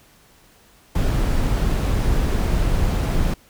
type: noise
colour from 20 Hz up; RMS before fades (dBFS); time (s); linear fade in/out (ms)
brown; -19; 0.95-3.34; 5
effects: pink hiss -53 dBFS RMS until 3.49 s